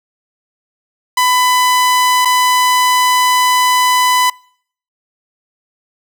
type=tone with dropouts; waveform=sawtooth; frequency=1000 Hz; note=B5; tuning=21 cents sharp; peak=-6 dBFS; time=1.17-4.3 s; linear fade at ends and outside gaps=5 ms; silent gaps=2.25-2.254 s; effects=noise-tail reverb RT60 0.6 s tail -26 dB re dry